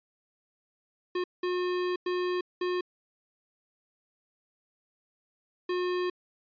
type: tone bursts at uneven times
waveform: square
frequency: 360 Hz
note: F#4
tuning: 47 cents flat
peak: -28 dBFS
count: 5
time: 1.15-1.24 / 1.43-1.96 / 2.06-2.41 / 2.61-2.81 / 5.69-6.1 s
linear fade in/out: 5 ms
effects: resampled to 11025 Hz